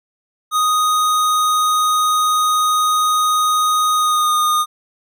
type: tone with pitch glide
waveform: square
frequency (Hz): 1244.5 to 1227.4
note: D#6 to D#6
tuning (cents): 0 to -24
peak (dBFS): -14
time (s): 0.51-4.66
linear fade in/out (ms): 50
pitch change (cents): -24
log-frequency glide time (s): 3.95-4.31
effects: none